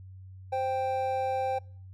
triangle tone pair together, 523.3 / 785.6 Hz, C5 / G5, 0 / +4 cents, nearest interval perfect fifth, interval 704 cents, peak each -29 / -27 dBFS, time 0.52-1.59 s, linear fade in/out 10 ms, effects noise-tail reverb RT60 0.5 s tail -26 dB re dry + added 94 Hz sine -44 dBFS peak until 1.93 s

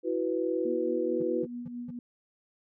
sine chord, E suspended second, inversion none, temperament just, 329.6 / 370.8 / 494.4 Hz, E4 / F#4 / B4, 0 / +4 / +2 cents, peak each -31 / -31 / -31 dBFS, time 0.03-1.47 s, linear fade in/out 50 ms
sine tone with tremolo, 242.2 Hz, B3, 34 cents flat, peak -34 dBFS, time 0.65-1.99 s, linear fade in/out 2 ms, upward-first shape sine, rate 4.6 Hz, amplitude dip 45%
triangle tone bursts, 170 Hz, F3, 46 cents flat, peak -35 dBFS, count 4, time 1.2-1.908 s, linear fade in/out 5 ms, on 27 ms, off 200 ms
effects none

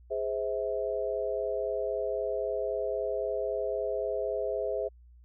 sine chord, Ab augmented, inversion none, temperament just, 415.3 / 519.1 / 648.9 Hz, Ab4 / C5 / E5, 0 / -14 / -27 cents, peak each -33 dBFS, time 0.1-4.89 s, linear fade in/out 20 ms, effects added 60 Hz sine -52 dBFS peak until 5.24 s

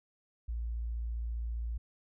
sine tone, 57.5 Hz, A#1, 23 cents flat, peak -33 dBFS, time 0.48-1.78 s, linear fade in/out 10 ms, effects none

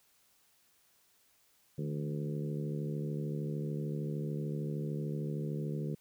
harmonic tone with a mistuned harmonic, 73.3 Hz, D2, 3 cents flat, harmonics 2 / 3 / 4 / 5 / 6 / 7, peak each -35 / -42 / -46 / -44 / -45 / -50 dBFS, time 1.78-5.95 s, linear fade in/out 5 ms, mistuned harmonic 2, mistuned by +59 cents, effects white hiss -69 dBFS RMS until 6 s

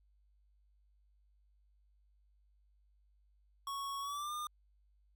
square tone with pitch glide, 1108.7 to 1209 Hz, C#6 to D6, 0 to +50 cents, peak -39 dBFS, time 3.67-4.47 s, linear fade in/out 2 ms, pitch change +150 cents, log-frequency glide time 4-4.33 s, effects added 50 Hz sine -67 dBFS peak until 5.15 s

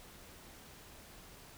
silence, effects pink hiss -55 dBFS RMS until 1.57 s

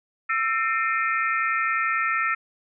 sine tone cluster, 1332 / 1816 / 2112 / 2363 / 2494 Hz, E6 / A#6 / C7 / D7 / D#7, +18 / -46 / +16 / +10 / +3 cents, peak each -24 / -26 / -31 / -33 / -33 dBFS, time 0.29-2.35 s, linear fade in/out 10 ms, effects none

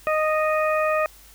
harmonic tone, 620 Hz, D#5, 6 cents flat, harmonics 1 / 2 / 3 / 4, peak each -21 / -24 / -30 / -30 dBFS, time 0.07-1.06 s, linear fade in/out 0 ms, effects added 50 Hz sine -51 dBFS peak until 1.34 s + white hiss -50 dBFS RMS until 1.34 s

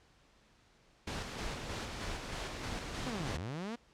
pink noise with tremolo, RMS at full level -39 dBFS, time 1.07-3.37 s, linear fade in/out 5 ms, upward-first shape square, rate 3.2 Hz, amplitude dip 30%
sawtooth linear two-way sweep, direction down then up, 268.4 to 69.1 to 244.8 Hz, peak -34 dBFS, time 3.06-3.76 s, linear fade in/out 10 ms, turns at 3.36 s
effects pink hiss -66 dBFS RMS until 3.93 s + low-pass 6000 Hz 12 dB/octave

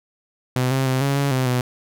sawtooth tone with pitch steps, 127.1 / 133.4 / 130.2 / 139 / 140.4 / 129.7 / 125 Hz, C3 / C3 / C3 / C#3 / C#3 / C3 / B2, -50 / +34 / -8 / +5 / +22 / -15 / +21 cents, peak -14 dBFS, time 0.56-1.61 s, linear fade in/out 2 ms, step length 150 ms, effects none

